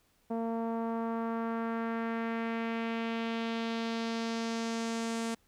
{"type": "tone with low-pass filter sweep", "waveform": "sawtooth", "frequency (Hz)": 228.4, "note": "A#3", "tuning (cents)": -35, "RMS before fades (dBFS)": -34, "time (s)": [0.3, 5.35], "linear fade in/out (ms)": 10, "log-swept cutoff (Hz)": [740, 8600], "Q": 1.6, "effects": ["pink hiss -70 dBFS RMS until 5.47 s"]}